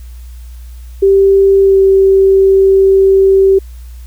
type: tone with pitch glide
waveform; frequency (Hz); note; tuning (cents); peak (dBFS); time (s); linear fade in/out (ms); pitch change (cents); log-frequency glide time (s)
sine; 391.2 to 386.9; G4 to G4; -4 to -23; -4; 1.02-3.59; 10; -19; 1.62-1.79
effects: added 60 Hz sine -27 dBFS peak until 4.06 s + white hiss -47 dBFS RMS until 4.06 s